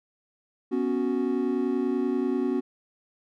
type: chord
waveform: triangle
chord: B suspended second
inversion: none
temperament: equal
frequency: 246.9 / 277.2 / 370 Hz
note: B3 / C#4 / F#4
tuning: 0 / 0 / 0 cents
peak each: -26 dBFS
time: 0.71-2.61 s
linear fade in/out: 20 ms
effects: none